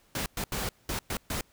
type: noise bursts at uneven times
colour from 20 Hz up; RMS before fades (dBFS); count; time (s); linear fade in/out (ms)
pink; -32; 6; 0.15-0.26 / 0.37-0.44 / 0.52-0.69 / 0.89-0.99 / 1.1-1.17 / 1.3-1.41; 2
effects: pink hiss -64 dBFS RMS until 1.52 s